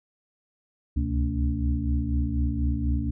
sine tone cluster, 66.7 / 70.8 / 126.4 / 226.7 / 286.8 Hz, C2 / C#2 / B2 / A#3 / D4, +34 / +37 / +41 / -48 / -41 cents, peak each -30 / -25 / -32 / -32 / -32 dBFS, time 0.96-3.11 s, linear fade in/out 10 ms, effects none

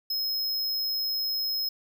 square tone, 5140 Hz, E8, 45 cents flat, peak -27 dBFS, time 0.1-1.69 s, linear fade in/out 5 ms, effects none

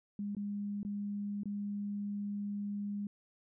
sine tone with dropouts, 203.8 Hz, G#3, 32 cents flat, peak -35 dBFS, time 0.19-3.07 s, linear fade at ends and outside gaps 2 ms, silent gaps 0.35-0.367 / 0.831-0.849 / 1.434-1.456 s, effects none

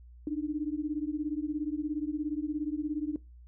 sine beating tone pair, 293.7 / 310.7 Hz, D4 / D#4, 0 / -2 cents, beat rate 17 Hz, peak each -32 / -34 dBFS, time 0.27-3.16 s, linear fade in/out 2 ms, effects noise-tail reverb RT60 0.2 s tail -20 dB re dry + added 60 Hz sine -49 dBFS peak until 3.47 s

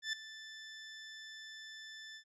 20% pulse tone with ADSR envelope, 1760 Hz, A6, in tune, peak -28 dBFS, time 0.02-2.24 s, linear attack 110 ms, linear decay 4 ms, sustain -15 dB, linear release 81 ms, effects resampled to 22050 Hz

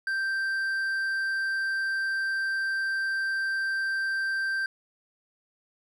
triangle tone with hard clipping, 1568 Hz, G6, in tune, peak -27 dBFS, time 0.07-4.66 s, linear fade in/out 2 ms, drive 7 dB, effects none

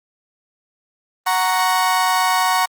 35% pulse chord, F# major, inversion none, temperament equal, 740 / 932.3 / 1108.7 Hz, F#5 / A#5 / C#6, 0 / 0 / 0 cents, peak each -18 dBFS, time 1.26-2.66 s, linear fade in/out 10 ms, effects Opus 32 kbps

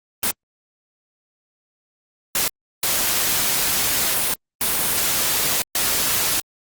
white noise bursts at uneven times, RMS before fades -20 dBFS, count 5, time 0.23-0.31 / 2.35-2.48 / 2.83-4.34 / 4.61-5.62 / 5.75-6.4 s, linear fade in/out 2 ms, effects Opus 32 kbps

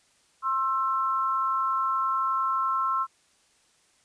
sine tone pair together, 1062 / 1330.6 Hz, C6 / E6, +25 / +16 cents, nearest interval major third, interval 391 cents, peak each -26 dBFS, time 0.42-3.07 s, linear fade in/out 50 ms, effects white hiss -64 dBFS RMS until 4.04 s + resampled to 22050 Hz

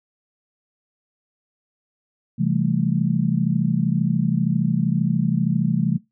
sine chord, A minor seventh, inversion first, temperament just, 132 / 165 / 198 / 220 Hz, C3 / E3 / G3 / A3, +16 / +2 / +18 / 0 cents, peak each -24 / -21 / -25 / -24 dBFS, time 2.38-5.98 s, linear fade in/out 20 ms, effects noise-tail reverb RT60 0.2 s tail -22 dB re dry

